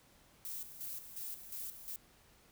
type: noise with tremolo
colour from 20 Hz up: violet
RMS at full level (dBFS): -43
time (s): 0.45-1.96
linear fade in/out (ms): 0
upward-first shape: square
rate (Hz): 2.8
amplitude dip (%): 65
effects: pink hiss -65 dBFS RMS until 2.51 s